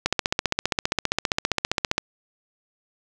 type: click train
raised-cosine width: 0.2 ms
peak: -3 dBFS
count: 30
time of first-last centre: 0.06-1.981 s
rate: 15.1 Hz
effects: none